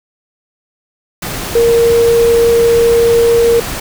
sine tone in noise, 466.2 Hz, A#4, in tune, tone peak -6 dBFS, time 1.55-3.6 s, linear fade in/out 5 ms, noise pink, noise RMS -21 dBFS, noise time 1.22-3.8 s, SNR +12 dB, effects none

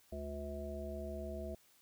harmonic tone, 71.9 Hz, D2, 36 cents flat, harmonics 1 / 3 / 5 / 7 / 9, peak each -44 / -48 / -48 / -53 / -45 dBFS, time 0.12-1.55 s, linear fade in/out 5 ms, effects white hiss -68 dBFS RMS until 1.81 s

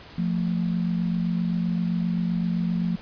sine tone pair together, 174.61 / 222.3 Hz, F3 / A3, 0 / +18 cents, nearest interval major third, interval 418 cents, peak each -23 / -28 dBFS, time 0.18-2.96 s, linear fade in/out 5 ms, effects pink hiss -45 dBFS RMS until 3.01 s + resampled to 11025 Hz

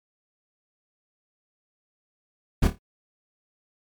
brown noise with echo, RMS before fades -18 dBFS, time 2.62-2.68 s, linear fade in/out 10 ms, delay 27 ms, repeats 4, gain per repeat -9 dB, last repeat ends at 2.788 s, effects MP3 96 kbps

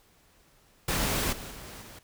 pink noise with level steps, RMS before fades -28 / -41 / -44 / -47 dBFS, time 0.88-1.99 s, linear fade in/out 5 ms, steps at 1.32 / 1.5 / 1.81 s, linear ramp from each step 10 ms, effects pink hiss -62 dBFS RMS until 2.03 s

